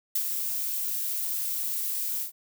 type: noise with ADSR envelope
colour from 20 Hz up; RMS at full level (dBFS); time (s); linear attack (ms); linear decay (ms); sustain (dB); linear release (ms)
violet; -25; 0.15-2.32; 7; 65; -5; 110
effects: none